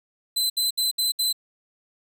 sawtooth tone bursts, 4042 Hz, B7, 39 cents sharp, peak -18 dBFS, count 5, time 0.36-1.328 s, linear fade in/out 10 ms, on 140 ms, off 67 ms, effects none

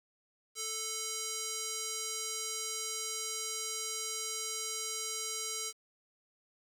square tone with band-pass filter, 440 Hz, A4, in tune, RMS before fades -38 dBFS, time 0.55-5.73 s, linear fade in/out 50 ms, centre 6900 Hz, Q 1.9, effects 9-bit

